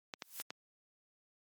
clicks, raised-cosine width 0.2 ms, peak -23 dBFS, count 4, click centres 0.138 / 0.222 / 0.4 / 0.505 s
blue noise with exponential growth, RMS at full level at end -39 dBFS, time 0.19-0.42 s, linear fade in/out 5 ms, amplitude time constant 49 ms
effects high-pass 200 Hz 12 dB/octave + MP3 96 kbps

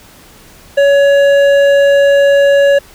sine tone with hard clipping, 562 Hz, C#5, 24 cents sharp, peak -7 dBFS, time 0.77-2.79 s, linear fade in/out 10 ms, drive 9 dB, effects pink hiss -40 dBFS RMS until 2.94 s

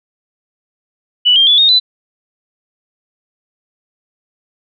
sine tone with pitch steps, 2960 / 3191 / 3440 / 3708 / 3997 Hz, F#7 / G7 / A7 / A#7 / B7, 0 / +30 / -40 / -10 / +20 cents, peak -6 dBFS, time 1.25-1.8 s, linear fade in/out 20 ms, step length 110 ms, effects none

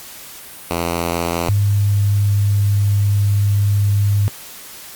5% pulse / sine tone pair in turn, 85.2 / 101.52 Hz, F2 / G#2, -42 / -39 cents, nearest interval minor third, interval 303 cents, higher second, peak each -7 / -12 dBFS, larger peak first, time 0.71-1.49 / 1.49-4.28 s, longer second, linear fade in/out 0 ms, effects white hiss -36 dBFS RMS until 4.95 s + Opus 48 kbps

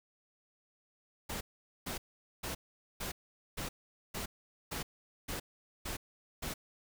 pink noise bursts, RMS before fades -39 dBFS, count 10, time 1.29-6.54 s, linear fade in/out 10 ms, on 120 ms, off 450 ms, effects none

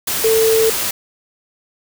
sine tone in noise, 445.6 Hz, A4, 22 cents sharp, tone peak -11 dBFS, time 0.24-0.7 s, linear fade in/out 5 ms, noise white, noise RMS -20 dBFS, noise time 0.07-0.91 s, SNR +6 dB, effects none

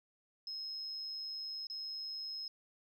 sine tone with dropouts, 5150 Hz, E8, 41 cents flat, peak -39 dBFS, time 0.47-2.48 s, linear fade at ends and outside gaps 2 ms, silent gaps 1.67-1.699 s, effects tanh soft clip ceiling -35 dBFS

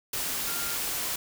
sine tone in noise, 1396.9 Hz, F6, in tune, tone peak -39 dBFS, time 0.47-0.76 s, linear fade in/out 5 ms, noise white, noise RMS -31 dBFS, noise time 0.13-1.16 s, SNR -11 dB, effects none

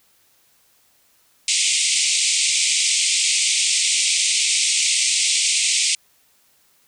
white band-pass noise, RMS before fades -19 dBFS, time 1.48-5.95 s, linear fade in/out 2 ms, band 2100 to 9000 Hz, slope 96 dB/octave, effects white hiss -59 dBFS RMS until 6.87 s

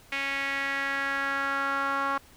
sawtooth tone with band-pass filter sweep, 275.9 Hz, C#4, 8 cents flat, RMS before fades -29 dBFS, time 0.12-2.18 s, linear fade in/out 5 ms, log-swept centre 2300 to 1200 Hz, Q 3.5, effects pink hiss -55 dBFS RMS until 2.36 s

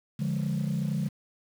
sine chord, D diminished, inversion none, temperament equal with one note detuned, 145.9 / 174.61 / 207.7 Hz, D3 / F3 / Ab3, -11 / 0 / 0 cents, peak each -28 / -30 / -30 dBFS, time 0.19-1.09 s, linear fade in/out 10 ms, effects tanh soft clip ceiling -22 dBFS + 8-bit

